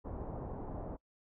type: low-pass noise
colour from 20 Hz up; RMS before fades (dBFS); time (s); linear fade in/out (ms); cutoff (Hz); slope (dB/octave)
pink; -42; 0.04-0.97; 20; 890; 24
effects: noise-tail reverb RT60 0.1 s tail -24 dB re dry